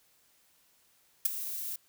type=noise with ADSR envelope; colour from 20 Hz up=violet; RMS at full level=-22 dBFS; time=1.25-1.76 s; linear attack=7 ms; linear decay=12 ms; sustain=-15 dB; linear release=4 ms; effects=white hiss -67 dBFS RMS until 1.88 s